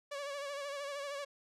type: tone with vibrato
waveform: sawtooth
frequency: 566 Hz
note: C#5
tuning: 36 cents sharp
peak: -35 dBFS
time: 0.11-1.25 s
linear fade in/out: 10 ms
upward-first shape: sine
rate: 13 Hz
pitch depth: 49 cents each way
effects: low-pass 8000 Hz 12 dB/octave